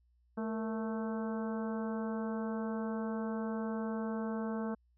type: harmonic tone with a mistuned harmonic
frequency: 220 Hz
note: A3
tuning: in tune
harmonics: 1 / 2 / 3 / 4 / 5 / 6 / 7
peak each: -35 / -41 / -45 / -47 / -49 / -51 / -52 dBFS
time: 0.37-4.75 s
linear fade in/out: 10 ms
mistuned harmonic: 2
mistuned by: +73 cents
effects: added 60 Hz sine -67 dBFS peak until 4.97 s